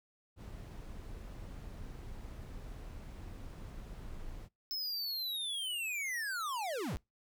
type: noise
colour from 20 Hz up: brown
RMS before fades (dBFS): -46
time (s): 0.36-4.49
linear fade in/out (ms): 50
type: linear sweep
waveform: square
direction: down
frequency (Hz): 5274 to 30.87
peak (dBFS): -36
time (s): 4.71-6.97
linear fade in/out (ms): 0
effects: noise-tail reverb RT60 0.2 s tail -24 dB re dry